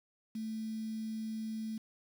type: tone with quantisation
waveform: sine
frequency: 220 Hz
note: A3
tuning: in tune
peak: -36 dBFS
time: 0.35-1.78 s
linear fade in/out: 5 ms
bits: 9
effects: none